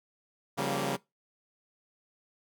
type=chord; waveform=10% pulse; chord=G half-diminished seventh; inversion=second; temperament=equal with one note detuned; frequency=138.59 / 174.61 / 193.52 / 233.1 Hz; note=Db3 / F3 / G3 / Bb3; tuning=0 / 0 / -22 / 0 cents; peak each=-25 / -29 / -26 / -28 dBFS; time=0.57-0.97 s; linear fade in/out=20 ms; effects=noise-tail reverb RT60 0.2 s tail -21 dB re dry